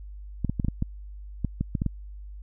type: clicks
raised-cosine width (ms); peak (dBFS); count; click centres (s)
5; -13; 11; 0.447 / 0.496 / 0.598 / 0.647 / 0.684 / 0.824 / 1.447 / 1.61 / 1.752 / 1.819 / 1.863
effects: added 50 Hz sine -38 dBFS peak until 2.42 s